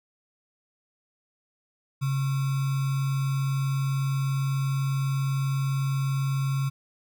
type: tone with sample-and-hold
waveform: sine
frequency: 136.1 Hz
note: C#3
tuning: 31 cents flat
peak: -23 dBFS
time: 2.01-6.7 s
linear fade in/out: 20 ms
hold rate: 1225 Hz
effects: none

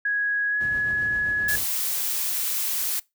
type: tone with pitch glide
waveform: sine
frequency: 1661.2 to 1689.3 Hz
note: G#6 to G#6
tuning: 0 to +29 cents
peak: -21 dBFS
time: 0.05-1.56 s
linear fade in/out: 5 ms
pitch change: +29 cents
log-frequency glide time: 0.49-0.59 s
type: noise with tremolo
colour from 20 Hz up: brown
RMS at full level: -33 dBFS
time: 0.6-1.64 s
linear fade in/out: 10 ms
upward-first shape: triangle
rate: 7.6 Hz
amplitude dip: 45%
type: noise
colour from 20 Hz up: blue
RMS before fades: -26 dBFS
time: 1.48-3 s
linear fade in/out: 10 ms
effects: noise-tail reverb RT60 0.2 s tail -22 dB re dry + high-pass 80 Hz 12 dB/octave

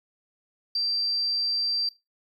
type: tone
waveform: triangle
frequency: 4699 Hz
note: D8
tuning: in tune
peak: -20 dBFS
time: 0.75-1.89 s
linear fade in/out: 5 ms
effects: noise-tail reverb RT60 0.2 s tail -20 dB re dry + tanh soft clip ceiling -22 dBFS

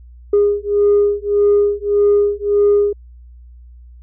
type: beating tone pair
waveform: sine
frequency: 408.5 / 410.2 Hz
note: G#4 / G#4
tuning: -29 / -21 cents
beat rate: 1.7 Hz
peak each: -13 dBFS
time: 0.33-2.93 s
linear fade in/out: 5 ms
effects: tanh soft clip ceiling -6 dBFS + added 60 Hz sine -37 dBFS peak until 4.02 s

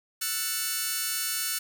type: chord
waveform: 5% pulse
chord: F# minor seventh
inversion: third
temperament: just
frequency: 1332 / 1480 / 1776 / 2220 Hz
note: E6 / F#6 / A6 / C#7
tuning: +18 / 0 / +16 / +2 cents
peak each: -24 / -22 / -26 / -26 dBFS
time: 0.21-1.59 s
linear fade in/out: 10 ms
effects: none

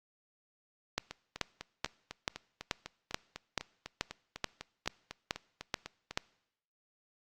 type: two click trains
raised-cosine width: 0.2 ms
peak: -13 / -23 dBFS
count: 13 / 21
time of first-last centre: 0.98-6.175 / 1.11-6.11 s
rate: 2.31 / 4 Hz
effects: noise-tail reverb RT60 0.8 s tail -23 dB re dry + Opus 48 kbps

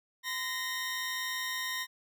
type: tone pair together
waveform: 20% pulse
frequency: 1022.4 / 1861 Hz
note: C6 / A#6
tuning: -40 / -3 cents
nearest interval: minor seventh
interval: 1037 cents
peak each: -34 / -29 dBFS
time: 0.23-1.87 s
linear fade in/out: 50 ms
effects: none

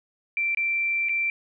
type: tone with dropouts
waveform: sine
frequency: 2349 Hz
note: D7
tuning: in tune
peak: -22 dBFS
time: 0.37-1.3 s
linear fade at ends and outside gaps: 1 ms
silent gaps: 0.548-0.572 / 1.087-1.093 s
effects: none

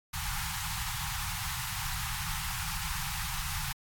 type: band-stop noise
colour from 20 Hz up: pink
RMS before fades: -35 dBFS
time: 0.13-3.73 s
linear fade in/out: 10 ms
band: 170 to 780 Hz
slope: 96 dB/octave
effects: AAC 64 kbps

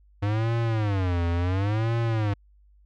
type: tone with vibrato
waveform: square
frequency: 99.6 Hz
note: G2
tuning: 28 cents sharp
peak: -23 dBFS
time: 0.22-2.34 s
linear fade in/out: 10 ms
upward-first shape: sine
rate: 0.71 Hz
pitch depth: 270 cents each way
effects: added 50 Hz sine -54 dBFS peak until 2.85 s + low-pass 3000 Hz 12 dB/octave

